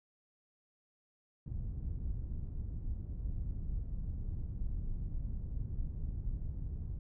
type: low-pass noise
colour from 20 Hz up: pink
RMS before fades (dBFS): -38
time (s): 1.46-6.99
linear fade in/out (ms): 5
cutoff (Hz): 100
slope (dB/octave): 12
effects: none